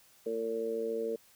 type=harmonic tone; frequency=113.6 Hz; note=A#2; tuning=44 cents flat; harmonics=2 / 3 / 4 / 5; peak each=-43 / -42 / -32 / -41 dBFS; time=0.26-1.16 s; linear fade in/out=5 ms; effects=white hiss -62 dBFS RMS until 1.35 s

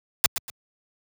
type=noise with echo; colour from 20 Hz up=white; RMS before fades=-17 dBFS; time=0.24-0.26 s; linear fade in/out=0 ms; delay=120 ms; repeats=2; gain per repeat=-10 dB; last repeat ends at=0.5 s; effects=high-pass 80 Hz 12 dB/octave

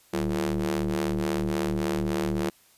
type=ring-modulated tone; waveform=sawtooth; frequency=76.2 Hz; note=D#2; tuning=36 cents flat; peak=-18 dBFS; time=0.13-2.5 s; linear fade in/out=10 ms; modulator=265 Hz; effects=white hiss -59 dBFS RMS until 2.77 s + resampled to 32000 Hz

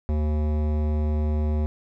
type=tone with hard clipping; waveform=sine; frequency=75.8 Hz; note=D#2; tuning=45 cents flat; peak=-23 dBFS; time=0.09-1.66 s; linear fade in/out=0 ms; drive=16 dB; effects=none

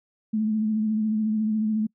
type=tone with vibrato; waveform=sine; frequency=216.4 Hz; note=A3; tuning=29 cents flat; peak=-21 dBFS; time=0.33-1.87 s; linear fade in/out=10 ms; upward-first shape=triangle; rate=14 Hz; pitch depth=42 cents each way; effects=noise-tail reverb RT60 0.1 s tail -26 dB re dry

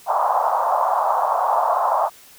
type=band-pass noise; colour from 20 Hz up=white; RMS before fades=-19 dBFS; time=0.06-2.1 s; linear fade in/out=50 ms; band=620 to 1100 Hz; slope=48 dB/octave; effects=white hiss -47 dBFS RMS until 2.38 s

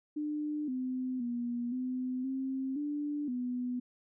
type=tone with pitch steps; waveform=sine; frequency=299.6 / 256 / 240 / 254.5 / 265.2 / 293.3 / 247.9 Hz; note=D4 / C4 / B3 / C4 / C4 / D4 / B3; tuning=+35 / -38 / -49 / -48 / +23 / -2 / +7 cents; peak=-32 dBFS; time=0.16-3.8 s; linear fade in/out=10 ms; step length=520 ms; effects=none

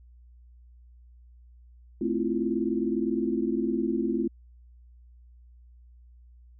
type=chord; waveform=sine; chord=F major seventh; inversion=first; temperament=equal; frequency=220 / 261.6 / 329.6 / 349.2 Hz; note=A3 / C4 / E4 / F4; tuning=0 / 0 / 0 / 0 cents; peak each=-30 dBFS; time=2.01-4.28 s; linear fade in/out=5 ms; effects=added 60 Hz sine -50 dBFS peak until 6.59 s

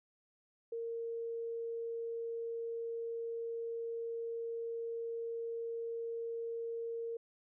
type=tone; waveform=sine; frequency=461.6 Hz; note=A#4; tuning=17 cents flat; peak=-37 dBFS; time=0.72-7.17 s; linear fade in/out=5 ms; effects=none

